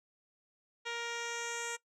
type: tone with low-pass filter sweep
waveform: 10% pulse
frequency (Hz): 469.2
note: A#4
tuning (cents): +11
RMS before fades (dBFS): -39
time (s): 0.85-1.77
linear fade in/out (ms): 20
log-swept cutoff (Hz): 4500 to 7800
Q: 2.6
effects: noise-tail reverb RT60 0.1 s tail -19 dB re dry